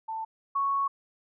sine tone pair in turn, 888 / 1108.4 Hz, A5 / C#6, +16 / -1 cents, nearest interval major third, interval 383 cents, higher second, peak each -31 / -24 dBFS, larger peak second, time 0.08-0.25 / 0.55-0.88 s, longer second, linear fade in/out 10 ms, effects none

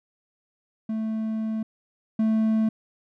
triangle tone pair in turn, 220 / 220 Hz, A3 / A3, 0 / 0 cents, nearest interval unison, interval 0 cents, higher neither, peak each -23 / -17 dBFS, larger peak second, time 0.89-1.63 / 2.19-2.69 s, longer first, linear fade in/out 5 ms, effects none

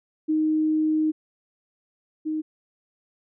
sine tone pair in turn, 311.1 / 311.1 Hz, D#4 / D#4, 0 / 0 cents, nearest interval unison, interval 0 cents, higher neither, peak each -19 / -24 dBFS, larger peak first, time 0.28-1.12 / 2.25-2.42 s, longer first, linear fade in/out 20 ms, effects none

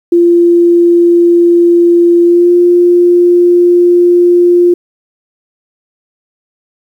sine tone with pitch glide, 344.7 to 351.1 Hz, F4 to F4, -23 to +9 cents, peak -3 dBFS, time 0.12-4.74 s, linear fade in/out 5 ms, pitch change +32 cents, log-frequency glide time 2.24-2.51 s, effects 7-bit

